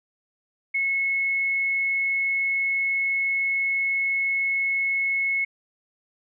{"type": "tone", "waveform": "sine", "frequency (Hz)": 2187, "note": "C#7", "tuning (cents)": -24, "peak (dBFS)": -21, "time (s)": [0.74, 5.45], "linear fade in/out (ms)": 10, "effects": []}